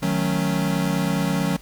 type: chord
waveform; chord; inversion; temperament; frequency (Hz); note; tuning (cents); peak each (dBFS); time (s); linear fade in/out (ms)
square; D# half-diminished seventh; none; equal; 155.56 / 185 / 220 / 277.2; D#3 / F#3 / A3 / C#4; 0 / 0 / 0 / 0; -26 / -24 / -30 / -28; 0.02-1.57; 10
effects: added 50 Hz sine -45 dBFS peak until 1.61 s + pink hiss -49 dBFS RMS until 1.61 s